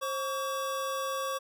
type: tone pair together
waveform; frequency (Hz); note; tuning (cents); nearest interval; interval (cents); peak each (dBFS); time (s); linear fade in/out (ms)
square; 533.6 / 1134; C5 / C#6; +34 / +39; octave + minor second; 1305; -35 / -34; 0.01-1.39; 20
effects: none